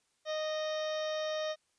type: harmonic tone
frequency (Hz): 619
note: D#5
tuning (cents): -9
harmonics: 1 / 2 / 3 / 4 / 5 / 6 / 7 / 8 / 9 / 10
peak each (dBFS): -33 / -44 / -45 / -52 / -48 / -45 / -57 / -57 / -48 / -60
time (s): 0.25-1.56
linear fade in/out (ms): 50
effects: white hiss -75 dBFS RMS until 1.78 s + resampled to 22050 Hz